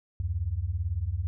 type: beating tone pair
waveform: sine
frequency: 74.4 / 92.4 Hz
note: D2 / F#2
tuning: +23 / -2 cents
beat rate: 18 Hz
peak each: -31 / -29 dBFS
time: 0.2-1.27 s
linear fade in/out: 0 ms
effects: none